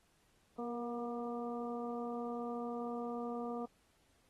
harmonic tone with a mistuned harmonic, 239.1 Hz, A#3, 44 cents sharp, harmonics 1 / 2 / 3 / 4 / 5, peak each -41 / -42 / -45 / -53 / -49 dBFS, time 0.58-3.66 s, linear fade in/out 10 ms, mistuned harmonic 2, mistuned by -18 cents, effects pink hiss -73 dBFS RMS until 4.29 s + AAC 32 kbps

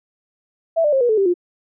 sine tone with pitch steps, 659.3 / 594.2 / 535.5 / 482.6 / 435 / 392 / 353.3 Hz, E5 / D5 / C5 / B4 / A4 / G4 / F4, 0 / +20 / +40 / -40 / -20 / 0 / +20 cents, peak -13 dBFS, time 0.76-1.341 s, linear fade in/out 20 ms, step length 83 ms, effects none

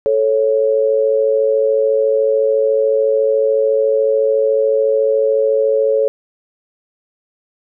sine tone pair together, 438.1 / 552 Hz, A4 / C#5, -7 / -7 cents, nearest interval major third, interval 400 cents, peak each -14 dBFS, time 0.06-6.08 s, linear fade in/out 0 ms, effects none

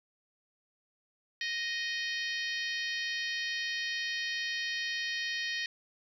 harmonic tone, 622.3 Hz, D#5, in tune, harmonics 3 / 4 / 5 / 6 / 7 / 8 / 9, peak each -35 / -40 / -41 / -43 / -41 / -46 / -46 dBFS, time 1.41-5.66 s, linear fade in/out 2 ms, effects 11-bit

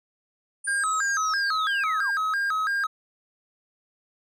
sine linear sweep, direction down, 9360 to 837 Hz, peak -31 dBFS, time 0.64-2.11 s, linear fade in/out 10 ms
triangle tone with vibrato, 1433 Hz, F6, 44 cents sharp, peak -21 dBFS, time 0.67-2.87 s, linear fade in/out 10 ms, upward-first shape square, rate 3 Hz, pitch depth 200 cents each way
effects none

